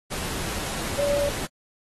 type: tone in noise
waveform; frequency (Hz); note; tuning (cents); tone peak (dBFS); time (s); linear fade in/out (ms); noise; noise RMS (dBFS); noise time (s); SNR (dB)
sine; 573; D5; -43; -21; 0.97-1.3; 20; pink; -31; 0.1-1.47; +7
effects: AAC 32 kbps